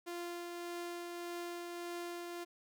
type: tone with tremolo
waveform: sawtooth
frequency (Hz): 347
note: F4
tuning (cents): -11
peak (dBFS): -36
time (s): 0.06-2.45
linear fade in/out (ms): 20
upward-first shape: triangle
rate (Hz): 1.7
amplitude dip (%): 30
effects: none